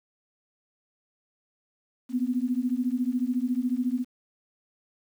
sine beating tone pair, 242.7 / 256.7 Hz, B3 / C4, -30 / -33 cents, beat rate 14 Hz, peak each -27 dBFS, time 2.09-4.05 s, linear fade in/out 50 ms, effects 9-bit

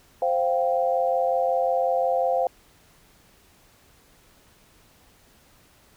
sine chord, C suspended fourth, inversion none, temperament equal, 523.3 / 698.5 / 784 Hz, C5 / F5 / G5, 0 / 0 / 0 cents, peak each -23 / -24 / -27 dBFS, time 0.22-2.47 s, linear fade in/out 2 ms, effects pink hiss -57 dBFS RMS until 5.96 s

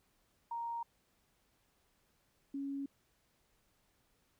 sine tone pair in turn, 933 / 277.4 Hz, A#5 / C#4, +1 / +1 cents, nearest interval octave + major sixth, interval 2100 cents, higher first, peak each -37 / -37 dBFS, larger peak neither, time 0.51-0.83 / 2.54-2.86 s, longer neither, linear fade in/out 5 ms, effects pink hiss -75 dBFS RMS until 4.39 s

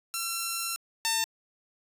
5% pulse tone pair in turn, 1355 / 900.2 Hz, E6 / A5, +47 / +39 cents, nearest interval perfect fifth, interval 708 cents, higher first, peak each -18 / -13 dBFS, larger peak second, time 0.14-0.76 / 1.05-1.24 s, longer first, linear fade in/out 0 ms, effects resampled to 32000 Hz

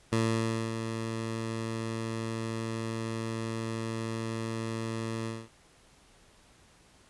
15% pulse tone with ADSR envelope, 112.9 Hz, A2, 45 cents sharp, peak -18 dBFS, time 0.12-5.49 s, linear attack 9 ms, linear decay 580 ms, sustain -8 dB, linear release 230 ms, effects pink hiss -60 dBFS RMS until 7.09 s + resampled to 24000 Hz

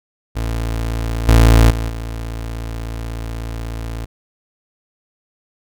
30% pulse tone with level steps, 56.4 Hz, A1, 44 cents sharp, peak -16 / -4 / -16 / -21 dBFS, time 0.35-4.06 s, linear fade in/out 20 ms, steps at 1.28 / 1.7 / 1.89 s, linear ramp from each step 5 ms, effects none

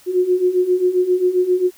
sine beating tone pair, 358.7 / 366.2 Hz, F4 / F#4, +46 / -18 cents, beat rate 7.5 Hz, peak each -19 / -15 dBFS, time 0.06-1.71 s, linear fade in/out 50 ms, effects white hiss -49 dBFS RMS until 1.77 s

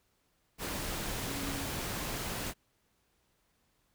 sine tone in noise, 277 Hz, C#4, 1 cent flat, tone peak -40 dBFS, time 1.25-1.68 s, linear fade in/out 50 ms, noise pink, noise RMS -37 dBFS, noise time 0.58-2.54 s, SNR -6 dB, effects pink hiss -74 dBFS RMS until 3.94 s

